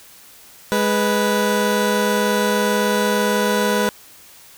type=tone pair together; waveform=20% pulse; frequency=207.7 / 493.5 Hz; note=G#3 / B4; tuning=0 / -1 cents; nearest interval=octave + minor third; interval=1499 cents; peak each=-14 dBFS; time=0.72-3.89 s; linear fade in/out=0 ms; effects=white hiss -45 dBFS RMS until 4.57 s